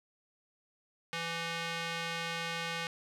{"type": "tone with band-pass filter", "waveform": "square", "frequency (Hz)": 167.1, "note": "E3", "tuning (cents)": 24, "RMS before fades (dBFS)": -37, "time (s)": [1.13, 2.87], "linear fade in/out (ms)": 0, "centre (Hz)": 2600, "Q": 1, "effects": []}